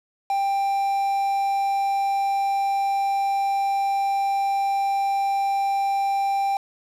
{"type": "tone with quantisation", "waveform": "triangle", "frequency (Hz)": 790, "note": "G5", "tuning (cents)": 13, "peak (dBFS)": -18, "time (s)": [0.3, 6.57], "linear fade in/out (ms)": 2, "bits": 6, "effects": ["low-pass 8000 Hz 12 dB/octave"]}